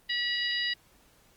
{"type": "harmonic tone", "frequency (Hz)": 967, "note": "B5", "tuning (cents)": -37, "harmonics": [2, 3, 4, 5], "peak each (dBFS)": [-31, -33, -34, -35], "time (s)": [0.09, 0.74], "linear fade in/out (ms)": 10, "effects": ["pink hiss -62 dBFS RMS until 1.36 s", "Opus 24 kbps"]}